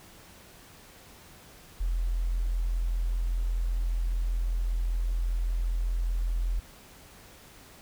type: tone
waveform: sine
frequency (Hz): 42.55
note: F1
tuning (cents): -44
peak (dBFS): -25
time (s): 1.8-6.6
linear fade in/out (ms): 10
effects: pink hiss -52 dBFS RMS until 7.81 s